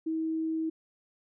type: tone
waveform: sine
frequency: 320.7 Hz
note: E4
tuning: 48 cents flat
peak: -28 dBFS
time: 0.06-0.7 s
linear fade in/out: 10 ms
effects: none